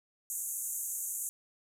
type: band-pass noise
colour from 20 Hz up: pink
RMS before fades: -37 dBFS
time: 0.3-1.29 s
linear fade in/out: 0 ms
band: 6500 to 14000 Hz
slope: 96 dB/octave
effects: none